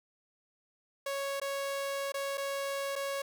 sawtooth tone with dropouts, 554 Hz, C#5, 1 cent flat, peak -29 dBFS, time 1.06-3.22 s, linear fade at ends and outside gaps 5 ms, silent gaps 1.4-1.415 / 2.121-2.141 / 2.374-2.378 / 2.956-2.96 s, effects none

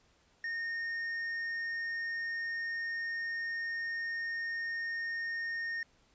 sine tone with tanh clipping, 1840 Hz, A#6, 23 cents flat, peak -35 dBFS, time 0.44-5.83 s, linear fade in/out 2 ms, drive 5 dB, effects pink hiss -68 dBFS RMS until 6.14 s + resampled to 16000 Hz

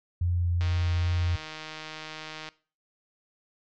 sine tone with vibrato, 87.2 Hz, F2, 2 cents flat, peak -23 dBFS, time 0.21-1.36 s, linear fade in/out 5 ms, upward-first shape triangle, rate 2.4 Hz, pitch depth 13 cents each way
click train, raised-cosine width 0.2 ms, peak -21 dBFS, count 294, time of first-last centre 0.61-2.488 s, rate 156 Hz
effects noise-tail reverb RT60 0.4 s tail -21 dB re dry + low-pass 5000 Hz 12 dB/octave

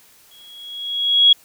sine tone with exponential growth, 3322 Hz, G#7, in tune, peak -6 dBFS, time 0.31-1.33 s, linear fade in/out 5 ms, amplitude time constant 220 ms, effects white hiss -51 dBFS RMS until 1.44 s

